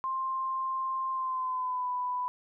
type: tone with pitch glide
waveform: sine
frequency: 1053 to 993.9 Hz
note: C6 to B5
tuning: +11 to +11 cents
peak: -29 dBFS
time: 0.04-2.28 s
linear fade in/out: 0 ms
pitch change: -100 cents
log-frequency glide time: 1.11-1.89 s
effects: none